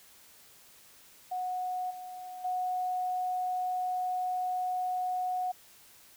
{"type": "tone with level steps", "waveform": "sine", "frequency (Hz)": 733, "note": "F#5", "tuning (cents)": -16, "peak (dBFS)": [-31, -40, -29], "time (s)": [1.31, 5.52], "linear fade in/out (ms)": 10, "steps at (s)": [1.9, 2.44], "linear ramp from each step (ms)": 10, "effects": ["white hiss -57 dBFS RMS until 6.16 s"]}